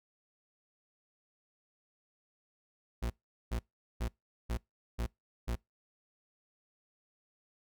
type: tone bursts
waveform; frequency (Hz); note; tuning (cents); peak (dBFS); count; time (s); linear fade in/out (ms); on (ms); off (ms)
40% pulse; 58.27; A#1; 0; -31; 6; 3.02-5.556; 10; 81; 410
effects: noise-tail reverb RT60 0.2 s tail -25 dB re dry